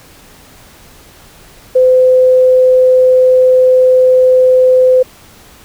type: tone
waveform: sine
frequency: 511 Hz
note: C5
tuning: 41 cents flat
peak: -4 dBFS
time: 1.75-5.03 s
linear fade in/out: 10 ms
effects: pink hiss -40 dBFS RMS until 5.64 s